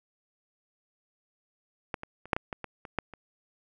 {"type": "clicks", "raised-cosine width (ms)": 0.5, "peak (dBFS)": [-16, -23, -30, -8, -14, -19, -21, -27, -12, -29], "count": 10, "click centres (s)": [1.942, 2.034, 2.256, 2.332, 2.365, 2.528, 2.643, 2.852, 2.987, 3.137], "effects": []}